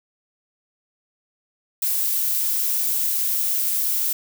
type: noise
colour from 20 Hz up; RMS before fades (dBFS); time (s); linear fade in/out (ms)
violet; -22; 1.82-4.13; 5
effects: none